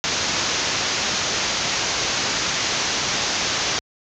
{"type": "low-pass noise", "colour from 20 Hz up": "white", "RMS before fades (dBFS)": -23, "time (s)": [0.04, 3.79], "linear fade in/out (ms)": 0, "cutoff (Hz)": 6800, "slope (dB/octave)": 96, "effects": ["high-pass 60 Hz 12 dB/octave"]}